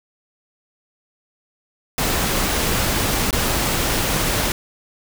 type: noise with dropouts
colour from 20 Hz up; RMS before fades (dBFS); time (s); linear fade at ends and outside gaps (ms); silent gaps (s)
pink; -20; 1.98-4.52; 1; 3.308-3.328
effects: none